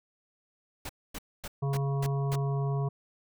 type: noise bursts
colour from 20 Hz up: pink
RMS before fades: -38 dBFS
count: 6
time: 0.85-2.358 s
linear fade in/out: 5 ms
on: 43 ms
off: 250 ms
type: harmonic tone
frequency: 138.59 Hz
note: C#3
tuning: in tune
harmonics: 1 / 3 / 5 / 7 / 8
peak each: -27 / -37 / -41 / -44 / -45 dBFS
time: 1.62-2.89 s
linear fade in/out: 10 ms
effects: none